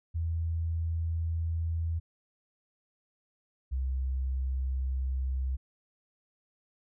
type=tone pair in turn; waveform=sine; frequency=82.41 / 65.41 Hz; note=E2 / C2; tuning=0 / 0 cents; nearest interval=major third; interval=400 cents; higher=first; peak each=-28 dBFS; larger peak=neither; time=0.14-2 / 3.71-5.57 s; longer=neither; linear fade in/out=20 ms; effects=none